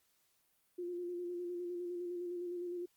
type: tone with vibrato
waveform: sine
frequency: 352.2 Hz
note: F4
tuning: 15 cents sharp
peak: -38 dBFS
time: 0.78-2.86 s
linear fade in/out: 10 ms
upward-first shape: square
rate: 9.8 Hz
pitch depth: 23 cents each way
effects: white hiss -75 dBFS RMS until 2.96 s + Opus 48 kbps